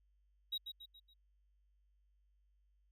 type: tone with echo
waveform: triangle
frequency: 3822 Hz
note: A#7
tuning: 43 cents sharp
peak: -35 dBFS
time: 0.52-0.58 s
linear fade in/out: 10 ms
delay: 140 ms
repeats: 4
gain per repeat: -7 dB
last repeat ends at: 1.14 s
effects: added 50 Hz sine -70 dBFS peak until 2.91 s